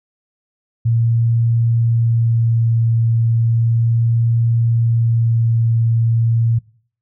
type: tone with vibrato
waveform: sine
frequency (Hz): 115.5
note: A#2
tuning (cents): -16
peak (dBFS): -12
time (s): 0.85-6.59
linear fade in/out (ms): 10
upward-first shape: sine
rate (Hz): 0.35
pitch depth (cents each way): 10
effects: noise-tail reverb RT60 0.5 s tail -22 dB re dry